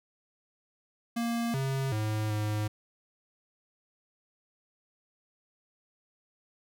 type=tone with pitch steps; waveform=square; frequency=233.7 / 134.8 / 107.7 / 106.1 Hz; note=A#3 / C#3 / A2 / G#2; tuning=+5 / -48 / -37 / +38 cents; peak=-29 dBFS; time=1.16-2.68 s; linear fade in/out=10 ms; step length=380 ms; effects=none